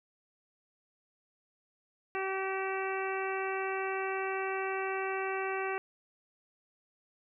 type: harmonic tone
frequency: 383.9 Hz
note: G4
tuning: 36 cents flat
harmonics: 1 / 2 / 3 / 4 / 5 / 6 / 7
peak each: -35 / -38 / -40 / -41 / -42 / -43 / -43 dBFS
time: 2.15-5.78 s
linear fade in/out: 0 ms
effects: none